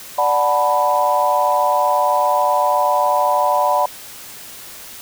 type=chord; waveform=sine; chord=B minor seventh; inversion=first; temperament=equal; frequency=587.3 / 740 / 880 / 987.8 Hz; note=D5 / F#5 / A5 / B5; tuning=0 / 0 / 0 / 0 cents; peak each=-19 / -19 / -21 / -17 dBFS; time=0.18-3.86 s; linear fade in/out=5 ms; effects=white hiss -36 dBFS RMS until 5.01 s